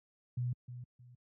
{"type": "tone with echo", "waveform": "sine", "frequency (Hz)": 123, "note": "B2", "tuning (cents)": -7, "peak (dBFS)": -31, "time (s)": [0.37, 0.53], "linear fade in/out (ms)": 5, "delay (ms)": 310, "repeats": 2, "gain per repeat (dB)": -11, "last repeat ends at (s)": 1.15, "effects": ["high-pass 80 Hz 12 dB/octave"]}